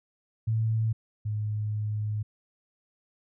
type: tone pair in turn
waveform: sine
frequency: 111.4 / 106.14 Hz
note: A2 / G#2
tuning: +22 / +38 cents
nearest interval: minor second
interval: 84 cents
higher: first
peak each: -23 / -27 dBFS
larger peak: first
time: 0.47-0.93 / 1.25-2.23 s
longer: second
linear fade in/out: 10 ms
effects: none